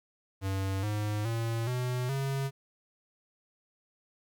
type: tone with pitch steps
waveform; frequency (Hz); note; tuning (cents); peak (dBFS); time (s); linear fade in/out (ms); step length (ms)
square; 96.5 / 105.23 / 114.76 / 125.15 / 136.47; G2 / G#2 / A#2 / B2 / C#3; -27 / +23 / -27 / +23 / -27; -30; 0.41-2.51; 50; 420
effects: 11-bit